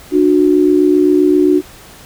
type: tone pair together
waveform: sine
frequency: 297.9 / 365.5 Hz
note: D4 / F#4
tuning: +25 / -21 cents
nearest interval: major third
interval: 354 cents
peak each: -10 dBFS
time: 0.11-1.62 s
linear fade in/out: 50 ms
effects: pink hiss -38 dBFS RMS until 2.05 s